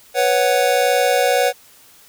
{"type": "chord", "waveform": "square", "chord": "B suspended second", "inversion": "none", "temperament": "just", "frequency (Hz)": [493.9, 555.6, 740.8], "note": ["B4", "C#5", "F#5"], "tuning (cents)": [0, 4, 2], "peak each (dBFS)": -19, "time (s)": [0.14, 1.53], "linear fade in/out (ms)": 50, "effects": ["white hiss -48 dBFS RMS until 2.08 s"]}